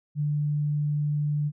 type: tone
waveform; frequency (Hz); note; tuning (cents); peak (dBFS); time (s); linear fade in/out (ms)
sine; 147.9; D3; +13; -23; 0.15-1.52; 50
effects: none